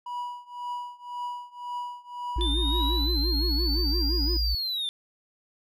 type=tone with tremolo; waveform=triangle; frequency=975 Hz; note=B5; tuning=23 cents flat; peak=-27 dBFS; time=0.06-3.11 s; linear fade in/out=5 ms; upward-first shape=triangle; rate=1.9 Hz; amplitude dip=95%
type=tone; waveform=sine; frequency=57.1 Hz; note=A#1; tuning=35 cents flat; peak=-24 dBFS; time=2.36-4.55 s; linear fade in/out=5 ms
type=tone with vibrato; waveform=triangle; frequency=315.8 Hz; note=D#4; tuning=26 cents sharp; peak=-29 dBFS; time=2.38-4.37 s; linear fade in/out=5 ms; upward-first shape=sine; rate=5.8 Hz; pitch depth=220 cents each way
type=linear two-way sweep; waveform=triangle; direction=up then down; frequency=3520 to 4978 to 3520 Hz; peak=-26 dBFS; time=2.41-4.89 s; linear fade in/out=0 ms; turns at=4.35 s
effects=none